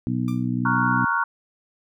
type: harmonic tone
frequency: 61.74 Hz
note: B1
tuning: in tune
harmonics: 2 / 3 / 4 / 5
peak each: -26 / -28 / -25 / -32 dBFS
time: 0.07-1.05 s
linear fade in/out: 0 ms
type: tone with exponential decay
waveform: sawtooth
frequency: 1185 Hz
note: D6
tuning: 15 cents sharp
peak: -32 dBFS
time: 0.28-0.49 s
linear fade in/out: 1 ms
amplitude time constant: 45 ms
type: chord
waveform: sine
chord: Gb major seventh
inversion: first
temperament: equal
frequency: 932.3 / 1108.7 / 1396.9 / 1480 Hz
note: Bb5 / Db6 / F6 / Gb6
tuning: 0 / 0 / 0 / 0 cents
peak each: -25 dBFS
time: 0.65-1.24 s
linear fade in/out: 5 ms
effects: none